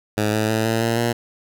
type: tone with pitch steps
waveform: 10% pulse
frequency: 106.2 / 108.43 / 110.71 / 113.04 / 115.41 / 117.84 Hz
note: G#2 / A2 / A2 / A2 / A#2 / A#2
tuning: +39 / -25 / +11 / +47 / -17 / +19 cents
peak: -10 dBFS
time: 0.17-1.13 s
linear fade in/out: 10 ms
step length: 160 ms
effects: none